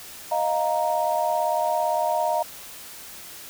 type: chord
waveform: sine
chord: Eb suspended second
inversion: none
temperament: just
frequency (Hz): 622.3 / 700 / 933.4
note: Eb5 / F5 / Bb5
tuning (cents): 0 / +4 / +2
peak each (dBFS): -25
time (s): 0.31-2.43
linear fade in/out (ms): 10
effects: white hiss -41 dBFS RMS until 3.49 s